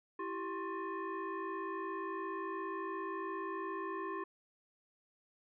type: tone with frequency modulation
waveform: sine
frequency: 331.9 Hz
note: E4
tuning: 12 cents sharp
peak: -37 dBFS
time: 0.19-4.24 s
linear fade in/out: 5 ms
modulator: 721 Hz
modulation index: 1.6
effects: none